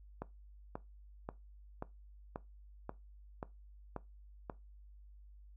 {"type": "click train", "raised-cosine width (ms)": 1, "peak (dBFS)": -26, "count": 9, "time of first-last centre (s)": [0.22, 4.498], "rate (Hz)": 1.87, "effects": ["noise-tail reverb RT60 0.2 s tail -18 dB re dry", "added 50 Hz sine -54 dBFS peak until 5.56 s"]}